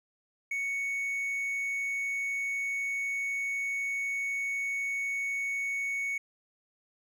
triangle tone, 2222 Hz, C#7, 4 cents sharp, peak -28 dBFS, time 0.51-6.18 s, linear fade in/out 5 ms, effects none

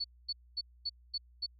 sine tone bursts, 4440 Hz, C#8, 2 cents sharp, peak -32 dBFS, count 6, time 0-1.464 s, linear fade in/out 10 ms, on 44 ms, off 240 ms, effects added 60 Hz sine -58 dBFS peak until 1.59 s

